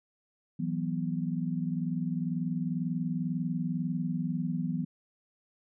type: chord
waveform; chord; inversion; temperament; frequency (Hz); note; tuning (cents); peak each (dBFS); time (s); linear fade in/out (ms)
sine; E suspended second; none; equal; 164.81 / 185 / 246.9; E3 / F#3 / B3; 0 / 0 / 0; -32 / -34 / -34; 0.59-4.85; 10
effects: none